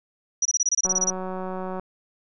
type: tone bursts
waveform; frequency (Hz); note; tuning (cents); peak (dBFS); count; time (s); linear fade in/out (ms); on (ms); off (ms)
sine; 5830; F#8; -26; -18; 12; 0.42-1.103; 5; 34; 25
type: click train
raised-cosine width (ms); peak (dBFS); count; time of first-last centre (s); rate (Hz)
1; -19; 177; 0.85-1.796; 186
effects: none